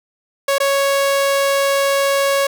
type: tone with dropouts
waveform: sawtooth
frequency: 554.4 Hz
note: C#5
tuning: in tune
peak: -10 dBFS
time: 0.48-2.47 s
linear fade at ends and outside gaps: 5 ms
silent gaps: 0.583-0.601 s
effects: none